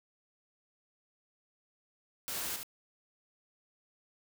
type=noise with echo; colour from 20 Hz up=white; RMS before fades=-38 dBFS; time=2.28-2.56 s; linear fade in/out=0 ms; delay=71 ms; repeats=1; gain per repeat=-5 dB; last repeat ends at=2.631 s; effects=none